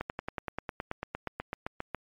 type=slowing click train; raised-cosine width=0.5 ms; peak=-18 dBFS; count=18; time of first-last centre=0.01-1.947 s; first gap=89 ms; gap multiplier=1.03; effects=MP3 64 kbps